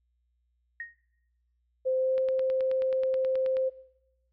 sine tone with exponential decay, 1864.7 Hz, A#6, in tune, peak -32 dBFS, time 0.8-0.99 s, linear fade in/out 2 ms, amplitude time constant 41 ms
sine tone with pitch glide, 519 to 523.2 Hz, C5 to C5, -14 to 0 cents, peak -24 dBFS, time 1.85-3.7 s, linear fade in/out 20 ms, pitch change +14 cents, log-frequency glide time 1.98-2.14 s
click train, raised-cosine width 0.3 ms, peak -27 dBFS, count 14, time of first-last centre 2.18-3.569 s, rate 9.36 Hz
effects noise-tail reverb RT60 0.9 s tail -20 dB re dry + added 60 Hz sine -70 dBFS peak until 4.32 s

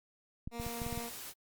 clicks, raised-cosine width 5 ms, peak -27 dBFS, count 7, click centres 0.475 / 0.599 / 0.666 / 0.818 / 0.865 / 0.927 / 0.976 s
15% pulse tone, 234.7 Hz, A#3, 12 cents sharp, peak -34 dBFS, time 0.51-1.11 s, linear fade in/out 50 ms
white noise, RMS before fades -45 dBFS, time 0.58-1.34 s, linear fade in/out 50 ms
effects Opus 48 kbps

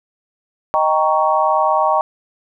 sine chord, Eb dominant seventh, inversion none, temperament equal with one note detuned, 622.3 / 784 / 932.3 / 1112.6 Hz, Eb5 / G5 / Bb5 / Db6, 0 / 0 / 0 / +6 cents, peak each -18 dBFS, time 0.74-2.01 s, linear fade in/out 0 ms, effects none

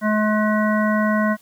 harmonic tone, 213.2 Hz, G#3, 46 cents sharp, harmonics 1 / 3 / 5 / 7 / 9, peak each -18 / -23 / -25 / -26 / -28 dBFS, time 0.01-1.37 s, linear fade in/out 50 ms, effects white hiss -54 dBFS RMS until 1.41 s

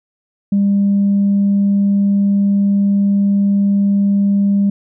sine tone, 200 Hz, G3, 35 cents sharp, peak -9 dBFS, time 0.52-4.7 s, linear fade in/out 5 ms, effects tanh soft clip ceiling -7 dBFS

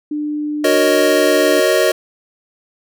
sine tone, 298.5 Hz, D4, 28 cents sharp, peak -18 dBFS, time 0.11-1.6 s, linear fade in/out 5 ms
square chord, D# minor seventh, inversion first, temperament equal, 370 / 466.2 / 554.4 / 622.3 Hz, F#4 / A#4 / C#5 / D#5, 0 / 0 / 0 / 0 cents, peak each -18 / -19 / -19 / -16 dBFS, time 0.64-1.92 s, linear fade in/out 5 ms
effects none

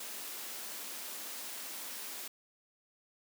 white high-pass noise, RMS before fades -43 dBFS, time 0-2.28 s, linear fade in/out 5 ms, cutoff 200 Hz, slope 48 dB/octave, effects none

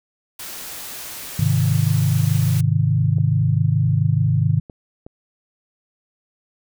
white noise, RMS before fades -33 dBFS, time 0.39-2.61 s, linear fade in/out 5 ms
sine chord, Ab major, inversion none, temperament equal, 103.83 / 130.81 / 155.56 Hz, Ab2 / C3 / Eb3, 0 / 0 / 0 cents, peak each -19 dBFS, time 1.39-4.6 s, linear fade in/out 5 ms
clicks, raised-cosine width 2 ms, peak -24 dBFS, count 3, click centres 3.184 / 4.698 / 5.065 s
effects none

